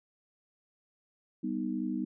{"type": "chord", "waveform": "sine", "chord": "G augmented", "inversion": "none", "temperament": "equal", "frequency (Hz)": [196, 246.9, 311.1], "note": ["G3", "B3", "D#4"], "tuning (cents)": [0, 0, 0], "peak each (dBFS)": [-36, -34, -35], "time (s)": [1.43, 2.05], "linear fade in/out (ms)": 10, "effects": []}